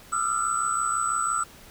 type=tone cluster; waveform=sine; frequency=1200 / 1315 / 1381 / 7960 Hz; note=D6 / E6 / F6 / B8; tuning=+37 / -5 / -20 / +13 cents; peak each=-31 / -27 / -28 / -30 dBFS; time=0.12-1.44 s; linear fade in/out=10 ms; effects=pink hiss -49 dBFS RMS until 1.7 s